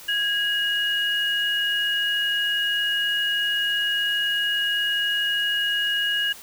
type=tone pair together; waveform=sine; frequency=1649.5 / 2883 Hz; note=G#6 / F#7; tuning=-12 / -46 cents; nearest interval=minor seventh; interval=966 cents; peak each=-24 / -23 dBFS; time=0.08-6.33 s; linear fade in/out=10 ms; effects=white hiss -43 dBFS RMS until 6.42 s